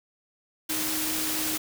sine tone in noise, 312.2 Hz, D#4, 6 cents sharp, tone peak -34 dBFS, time 0.69-1.58 s, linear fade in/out 10 ms, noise white, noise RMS -29 dBFS, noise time 0.69-1.58 s, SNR -8 dB, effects none

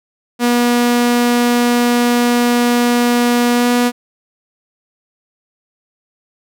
sawtooth tone with pitch glide, 241.1 to 243.2 Hz, B3 to B3, -41 to -26 cents, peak -7 dBFS, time 0.39-3.92 s, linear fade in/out 50 ms, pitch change +15 cents, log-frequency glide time 3.53-3.68 s, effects none

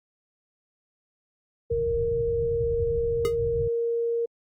sine tone, 466.2 Hz, A#4, in tune, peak -23 dBFS, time 1.7-4.26 s, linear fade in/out 10 ms
white low-pass noise, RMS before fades -33 dBFS, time 1.71-3.68 s, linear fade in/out 5 ms, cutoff 140 Hz, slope 48 dB/octave
square tone with exponential decay, 415.3 Hz, G#4, in tune, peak -22 dBFS, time 3.25-3.36 s, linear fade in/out 0 ms, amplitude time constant 23 ms
effects Opus 48 kbps

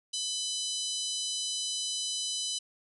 harmonic tone, 1000 Hz, B5, 21 cents sharp, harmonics 3 / 4 / 5 / 6 / 7 / 8 / 9 / 10, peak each -37 / -36 / -40 / -38 / -43 / -43 / -46 / -44 dBFS, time 0.13-2.59 s, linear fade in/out 10 ms, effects none

